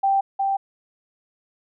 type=tone with echo; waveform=sine; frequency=784 Hz; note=G5; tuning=in tune; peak=-16 dBFS; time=0.03-0.21 s; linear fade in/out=10 ms; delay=360 ms; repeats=1; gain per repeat=-3 dB; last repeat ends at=0.57 s; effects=none